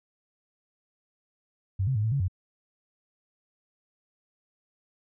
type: tone with pitch steps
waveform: sine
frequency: 96.2 / 132.5 / 105.5 / 110.9 / 139.3 / 92.4 Hz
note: G2 / C3 / G#2 / A2 / C#3 / F#2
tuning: -32 / +22 / +28 / +14 / +9 / -2 cents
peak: -23 dBFS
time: 1.79-2.282 s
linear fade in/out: 10 ms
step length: 82 ms
effects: none